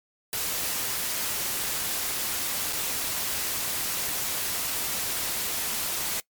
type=noise with dropouts; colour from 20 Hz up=white; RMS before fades=-29 dBFS; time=0.33-6.2 s; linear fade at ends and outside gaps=0 ms; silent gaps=2.726-2.731 s; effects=noise-tail reverb RT60 0.1 s tail -22 dB re dry + MP3 96 kbps